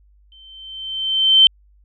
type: tone with exponential growth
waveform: sine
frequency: 3100 Hz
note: G7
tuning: 20 cents flat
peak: -5 dBFS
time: 0.32-1.47 s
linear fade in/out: 1 ms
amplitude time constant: 250 ms
effects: added 50 Hz sine -50 dBFS peak until 1.84 s